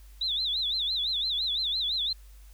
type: tone with vibrato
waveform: sine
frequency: 3735 Hz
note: A#7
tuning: 3 cents sharp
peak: -26 dBFS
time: 0.21-2.13 s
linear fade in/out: 5 ms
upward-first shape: sine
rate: 5.9 Hz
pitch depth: 180 cents each way
effects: added 50 Hz sine -47 dBFS peak until 2.53 s + white hiss -61 dBFS RMS until 2.53 s